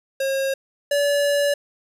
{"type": "tone pair in turn", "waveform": "square", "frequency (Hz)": [540, 573.7], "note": ["C#5", "D5"], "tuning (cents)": [-45, -41], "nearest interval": "minor second", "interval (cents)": 104, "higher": "second", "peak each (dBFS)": [-21, -18], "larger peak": "second", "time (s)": [[0.2, 0.54], [0.91, 1.54]], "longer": "second", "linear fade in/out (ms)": 5, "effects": ["resampled to 32000 Hz", "9-bit"]}